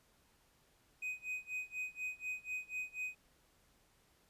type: tone with tremolo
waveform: triangle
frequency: 2504 Hz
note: D#7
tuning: 10 cents sharp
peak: -35 dBFS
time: 1.02-3.15 s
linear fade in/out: 5 ms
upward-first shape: sine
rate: 4.1 Hz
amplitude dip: 95%
effects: pink hiss -71 dBFS RMS until 4.29 s + resampled to 32000 Hz